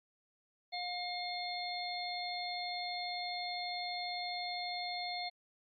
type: harmonic tone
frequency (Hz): 713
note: F5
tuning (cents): +36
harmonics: 1 / 3 / 5 / 6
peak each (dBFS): -40 / -44 / -46 / -42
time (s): 0.72-5.3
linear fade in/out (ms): 20
effects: Opus 48 kbps